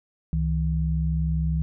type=tone pair together; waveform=sine; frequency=67.4 / 160 Hz; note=C#2 / D#3; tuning=-48 / +49 cents; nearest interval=octave + minor third; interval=1497 cents; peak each=-24 dBFS; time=0.33-1.62 s; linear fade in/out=0 ms; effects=none